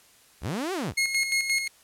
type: linear two-way sweep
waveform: sawtooth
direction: up then down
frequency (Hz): 45.78 to 398.5 to 45.78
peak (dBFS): -24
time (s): 0.41-0.94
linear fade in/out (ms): 50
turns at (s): 0.73
type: tone with tremolo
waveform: sawtooth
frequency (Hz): 2160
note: C#7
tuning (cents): -45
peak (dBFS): -18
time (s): 0.97-1.68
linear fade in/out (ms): 10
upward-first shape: square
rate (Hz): 5.7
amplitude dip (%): 55
effects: white hiss -57 dBFS RMS until 1.83 s + low-pass 12000 Hz 12 dB/octave